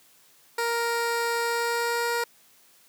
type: tone with pitch glide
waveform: 15% pulse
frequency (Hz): 467.7 to 471.8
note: A#4 to A#4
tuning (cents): +6 to +21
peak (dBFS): -18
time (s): 0.58-2.24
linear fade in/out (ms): 5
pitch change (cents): +15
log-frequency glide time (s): 1.4-2.09
effects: white hiss -58 dBFS RMS until 2.88 s + high-pass 100 Hz 12 dB/octave